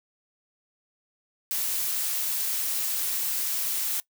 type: noise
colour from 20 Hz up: blue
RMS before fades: -28 dBFS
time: 1.51-4 s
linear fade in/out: 0 ms
effects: noise-tail reverb RT60 0.1 s tail -21 dB re dry